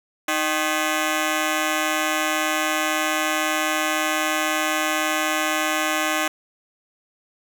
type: ring-modulated tone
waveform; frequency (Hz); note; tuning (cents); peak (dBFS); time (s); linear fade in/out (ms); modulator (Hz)
10% pulse; 461.9; A#4; -16; -9; 0.28-6.28; 5; 150
effects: none